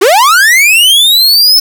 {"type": "linear sweep", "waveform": "45% pulse", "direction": "up", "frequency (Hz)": [339.7, 5320], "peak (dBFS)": -3, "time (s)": [0.01, 1.6], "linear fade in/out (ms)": 10, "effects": []}